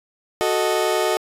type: chord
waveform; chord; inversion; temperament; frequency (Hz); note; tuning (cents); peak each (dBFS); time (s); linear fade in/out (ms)
30% pulse; D# diminished; first; equal; 370 / 440 / 622.3; F#4 / A4 / D#5; 0 / 0 / 0; -20; 0.41-1.17; 0
effects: resampled to 32000 Hz